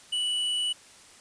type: tone with hard clipping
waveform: triangle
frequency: 2955 Hz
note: F#7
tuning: 3 cents flat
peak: -27 dBFS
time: 0.12-0.73 s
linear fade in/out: 10 ms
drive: 10 dB
effects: white hiss -52 dBFS RMS until 1.2 s + resampled to 22050 Hz